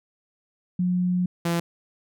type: tone pair in turn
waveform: sine / sawtooth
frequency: 180 / 169.9 Hz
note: F#3 / F3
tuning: -47 / -47 cents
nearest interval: minor second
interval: 100 cents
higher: first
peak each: -20 / -18 dBFS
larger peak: second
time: 0.79-1.26 / 1.45-1.6 s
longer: first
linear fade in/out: 5 ms
effects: none